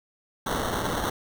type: noise with sample-and-hold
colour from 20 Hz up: violet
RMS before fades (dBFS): -28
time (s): 0.46-1.1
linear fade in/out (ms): 5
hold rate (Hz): 2450
effects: none